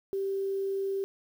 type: tone with quantisation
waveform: sine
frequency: 390.4 Hz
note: G4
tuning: 7 cents flat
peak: -28 dBFS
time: 0.13-1.04 s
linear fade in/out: 0 ms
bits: 9
effects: none